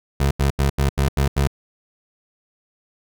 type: tone bursts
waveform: 25% pulse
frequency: 69.3 Hz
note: C#2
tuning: in tune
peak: -12 dBFS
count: 7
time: 0.2-1.474 s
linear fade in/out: 5 ms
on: 110 ms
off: 84 ms
effects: none